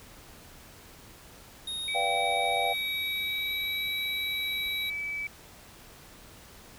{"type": "tone with pitch glide", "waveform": "square", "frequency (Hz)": [3729, 3858], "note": ["A#7", "B7"], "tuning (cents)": [0, -41], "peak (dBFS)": -33, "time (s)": [1.67, 4.9], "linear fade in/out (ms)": 5, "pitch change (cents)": 59, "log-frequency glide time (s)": [2.33, 3.94]}
{"type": "tone", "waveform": "sine", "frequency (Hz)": 2298, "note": "D7", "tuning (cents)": -38, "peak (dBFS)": -31, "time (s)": [1.88, 5.27], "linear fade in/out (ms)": 2}
{"type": "chord", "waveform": "sine", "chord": "G dominant seventh", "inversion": "first", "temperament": "equal with one note detuned", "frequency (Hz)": [493.9, 589, 698.5, 784], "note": ["B4", "D5", "F5", "G5"], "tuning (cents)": [0, 5, 0, 0], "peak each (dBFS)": [-36, -35, -30, -30], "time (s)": [1.94, 2.74], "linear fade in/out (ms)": 20}
{"effects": ["pink hiss -51 dBFS RMS until 6.78 s"]}